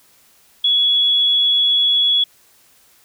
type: tone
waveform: sine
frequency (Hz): 3373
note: G#7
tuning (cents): +26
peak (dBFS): -12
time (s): 0.64-2.24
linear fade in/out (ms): 5
effects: white hiss -53 dBFS RMS until 3.04 s